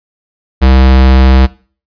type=tone; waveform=square; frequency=65.3 Hz; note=C2; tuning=3 cents flat; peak=-4 dBFS; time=0.61-1.47 s; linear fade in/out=20 ms; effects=noise-tail reverb RT60 0.4 s tail -20 dB re dry + resampled to 11025 Hz